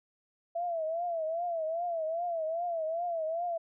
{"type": "tone with vibrato", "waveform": "sine", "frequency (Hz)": 666, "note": "E5", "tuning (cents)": 18, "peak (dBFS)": -30, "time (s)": [0.55, 3.58], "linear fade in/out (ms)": 10, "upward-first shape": "triangle", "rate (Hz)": 2.5, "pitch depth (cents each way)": 120, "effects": []}